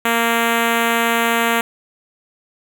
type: tone with notch filter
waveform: 5% pulse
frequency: 231.6 Hz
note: A#3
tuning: 11 cents flat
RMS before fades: -17 dBFS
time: 0.05-1.61 s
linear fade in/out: 2 ms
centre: 5500 Hz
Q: 1.1
effects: none